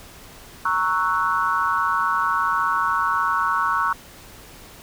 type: chord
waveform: sine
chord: F# dominant seventh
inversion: first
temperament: equal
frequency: 932.3 / 1108.7 / 1318.5 / 1480 Hz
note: A#5 / C#6 / E6 / F#6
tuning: 0 / 0 / 0 / 0 cents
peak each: -26 / -22 / -24 / -25 dBFS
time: 0.65-3.93 s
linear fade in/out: 5 ms
effects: pink hiss -44 dBFS RMS until 4.82 s